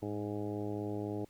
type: harmonic tone with a mistuned harmonic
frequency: 103.8 Hz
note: G#2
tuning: in tune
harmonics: 1 / 2 / 3 / 4 / 5 / 6 / 7 / 8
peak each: -41 / -44 / -39 / -41 / -47 / -48 / -51 / -51 dBFS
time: 0.02-1.25 s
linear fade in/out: 5 ms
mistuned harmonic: 1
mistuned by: +49 cents
effects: pink hiss -66 dBFS RMS until 1.29 s